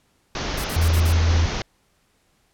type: low-pass noise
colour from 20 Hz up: pink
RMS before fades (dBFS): -27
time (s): 0.35-1.62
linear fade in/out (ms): 2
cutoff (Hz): 6500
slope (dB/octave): 96
type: noise bursts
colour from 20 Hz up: violet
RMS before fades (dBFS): -28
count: 5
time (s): 0.57-1.126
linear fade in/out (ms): 10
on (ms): 76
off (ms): 44
type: tone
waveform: sine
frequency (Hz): 82.41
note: E2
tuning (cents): 0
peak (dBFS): -15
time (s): 0.76-1.46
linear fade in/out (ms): 5
effects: pink hiss -64 dBFS RMS until 2.53 s + low-pass 12000 Hz 12 dB/octave